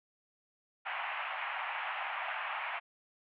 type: band-pass noise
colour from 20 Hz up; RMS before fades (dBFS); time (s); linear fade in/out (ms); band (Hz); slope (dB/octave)
pink; -38; 0.85-2.8; 20; 710 to 2800; 48
effects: none